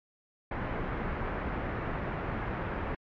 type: low-pass noise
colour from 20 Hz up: pink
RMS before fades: -34 dBFS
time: 0.51-2.95 s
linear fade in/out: 5 ms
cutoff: 2000 Hz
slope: 24 dB/octave
effects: MP3 48 kbps